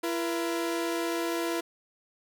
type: tone pair together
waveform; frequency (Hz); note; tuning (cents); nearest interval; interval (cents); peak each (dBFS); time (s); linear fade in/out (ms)
sawtooth; 337.4 / 478.4; E4 / A#4; +40 / +45; tritone; 605; -25 / -31; 0.03-1.61; 10
effects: none